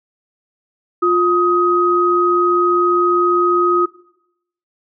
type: tone pair together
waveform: sine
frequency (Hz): 352.6 / 1257.5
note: F4 / D#6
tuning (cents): +17 / +18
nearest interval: octave + minor seventh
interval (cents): 2201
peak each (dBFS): -14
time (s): 1.02-3.86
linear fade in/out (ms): 10
effects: noise-tail reverb RT60 0.8 s tail -20 dB re dry